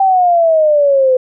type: exponential sweep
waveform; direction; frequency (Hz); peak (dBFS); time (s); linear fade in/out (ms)
sine; down; 784 to 506; -7; 0-1.17; 5
effects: none